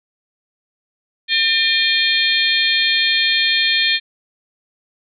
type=harmonic tone with a mistuned harmonic; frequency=602 Hz; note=D5; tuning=43 cents sharp; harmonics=3 / 4 / 5 / 6 / 7; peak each=-20 / -20 / -20 / -20 / -20 dBFS; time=1.28-4 s; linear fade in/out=50 ms; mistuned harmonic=5; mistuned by=+120 cents; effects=none